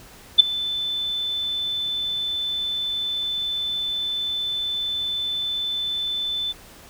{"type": "tone with ADSR envelope", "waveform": "sine", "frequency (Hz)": 3520, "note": "A7", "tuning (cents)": 0, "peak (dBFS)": -3, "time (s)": [0.38, 6.53], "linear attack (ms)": 20, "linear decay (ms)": 9, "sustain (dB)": -20, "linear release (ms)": 22, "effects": ["pink hiss -46 dBFS RMS until 6.89 s"]}